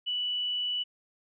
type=tone; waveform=sine; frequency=2960 Hz; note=F#7; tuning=in tune; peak=-28 dBFS; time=0.06-0.84 s; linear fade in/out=20 ms; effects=none